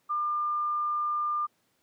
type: tone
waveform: sine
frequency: 1200 Hz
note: D6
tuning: 37 cents sharp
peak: -26 dBFS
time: 0.09-1.47 s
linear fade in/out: 20 ms
effects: pink hiss -71 dBFS RMS until 1.82 s + high-pass 150 Hz 12 dB/octave